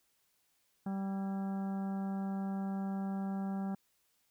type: harmonic tone with a mistuned harmonic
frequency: 194.5 Hz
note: G3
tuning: 13 cents flat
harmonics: 1 / 2 / 3 / 4 / 5 / 6 / 7 / 8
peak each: -34 / -51 / -52 / -46 / -57 / -59 / -57 / -60 dBFS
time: 0.86-3.75 s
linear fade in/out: 5 ms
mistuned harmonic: 8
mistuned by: +81 cents
effects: white hiss -75 dBFS RMS until 4.3 s